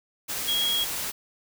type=tone in noise; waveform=sine; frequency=3296 Hz; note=G#7; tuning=14 cents flat; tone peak=-23 dBFS; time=0.47-0.85 s; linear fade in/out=20 ms; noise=white; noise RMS=-31 dBFS; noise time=0.28-1.12 s; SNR=+5 dB; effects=none